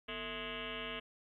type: tone with frequency modulation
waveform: sine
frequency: 1661.2 Hz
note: G#6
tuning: in tune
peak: -39 dBFS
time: 0.08-1 s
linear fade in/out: 10 ms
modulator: 202 Hz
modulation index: 7.4
effects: 13-bit